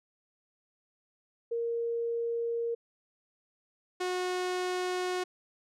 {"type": "tone pair in turn", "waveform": ["sine", "sawtooth"], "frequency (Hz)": [466.2, 364.1], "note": ["A#4", "F#4"], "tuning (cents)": [0, -28], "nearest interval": "major third", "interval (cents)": 428, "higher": "first", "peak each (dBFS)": [-29, -26], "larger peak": "second", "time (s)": [[1.51, 2.75], [4, 5.24]], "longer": "neither", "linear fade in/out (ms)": 10, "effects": ["low-pass 8000 Hz 12 dB/octave"]}